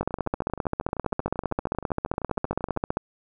two click trains, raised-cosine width 1 ms, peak -10 / -21 dBFS, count 46 / 36, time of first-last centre 0.01-2.971 / 0.03-2.764 s, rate 15.2 / 12.8 Hz, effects none

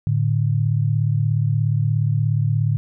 sine tone pair together, 110.2 / 147.1 Hz, A2 / D3, +3 / +3 cents, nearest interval perfect fourth, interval 500 cents, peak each -18 / -20 dBFS, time 0.07-2.77 s, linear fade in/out 0 ms, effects none

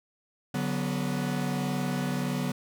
45% pulse chord, B minor, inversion first, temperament equal with one note detuned, 144.14 / 185 / 246.9 Hz, D3 / F#3 / B3, -32 / 0 / 0 cents, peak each -32 dBFS, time 0.54-2.52 s, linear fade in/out 5 ms, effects none

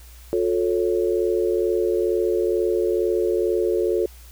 sine chord, F augmented, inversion none, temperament equal with one note detuned, 357.8 / 440 / 554.4 Hz, F4 / A4 / C#5, +42 / 0 / 0 cents, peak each -21 / -22 / -27 dBFS, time 0.33-4.06 s, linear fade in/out 0 ms, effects added 60 Hz sine -42 dBFS peak until 4.31 s + white hiss -50 dBFS RMS until 4.31 s

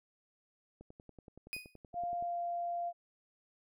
click train, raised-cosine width 2 ms, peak -39 dBFS, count 16, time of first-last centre 0.81-2.225 s, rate 10.6 Hz
35% pulse tone with exponential decay, 2489 Hz, D#7, in tune, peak -33 dBFS, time 1.53-1.76 s, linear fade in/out 0 ms, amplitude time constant 50 ms
sine tone with pitch glide, 698.5 to 693.3 Hz, F5 to F5, 0 to -13 cents, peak -34 dBFS, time 1.93-2.93 s, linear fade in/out 50 ms, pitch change -13 cents, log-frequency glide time 2.12-2.38 s
effects none

